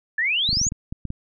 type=exponential sweep; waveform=sine; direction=up; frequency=1701 to 7040 Hz; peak=-19 dBFS; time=0.18-0.69 s; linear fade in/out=5 ms
type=clicks; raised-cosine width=5 ms; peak=-17 dBFS; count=9; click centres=0.491 / 0.53 / 0.571 / 0.615 / 0.668 / 0.721 / 0.925 / 1.053 / 1.104 s
effects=none